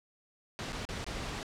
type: noise with dropouts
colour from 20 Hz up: pink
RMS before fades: -38 dBFS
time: 0.59-1.43 s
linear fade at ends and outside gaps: 0 ms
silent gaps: 0.723-0.729 / 0.852-0.889 / 1.044-1.065 s
effects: low-pass 6000 Hz 12 dB/octave